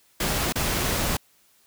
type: noise with dropouts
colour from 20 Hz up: pink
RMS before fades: -25 dBFS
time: 0.2-1.17 s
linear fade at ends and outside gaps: 5 ms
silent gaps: 0.525-0.556 s
effects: white hiss -61 dBFS RMS until 1.66 s